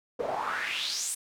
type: noise with band-pass filter sweep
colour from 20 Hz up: pink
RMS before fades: -32 dBFS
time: 0.19-1.15 s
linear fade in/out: 10 ms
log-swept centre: 480 to 9500 Hz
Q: 4.2
effects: none